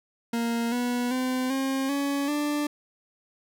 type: tone with pitch steps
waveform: 40% pulse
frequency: 233 / 244.2 / 255.9 / 268.1 / 281 / 294.4 Hz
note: A#3 / B3 / C4 / C4 / C#4 / D4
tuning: -1 / -19 / -38 / +42 / +24 / +4 cents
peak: -24 dBFS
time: 0.33-2.67 s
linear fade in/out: 5 ms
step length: 390 ms
effects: none